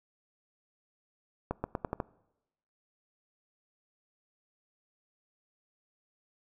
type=accelerating click train; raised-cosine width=1 ms; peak=-17 dBFS; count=6; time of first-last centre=1.51-2.002 s; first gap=130 ms; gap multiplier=0.86; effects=noise-tail reverb RT60 0.9 s tail -22 dB re dry